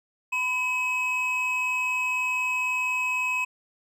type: tone pair together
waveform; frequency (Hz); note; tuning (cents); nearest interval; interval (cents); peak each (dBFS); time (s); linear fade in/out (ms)
triangle; 1002.1 / 2556; B5 / D#7; +25 / +46; octave + major third; 1621; -29 / -23; 0.32-3.45; 10
effects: none